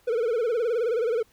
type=tone with vibrato; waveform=triangle; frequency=464.4 Hz; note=A#4; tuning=7 cents flat; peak=-20 dBFS; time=0.07-1.23 s; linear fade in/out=10 ms; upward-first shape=sine; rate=19 Hz; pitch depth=120 cents each way; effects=pink hiss -62 dBFS RMS until 1.32 s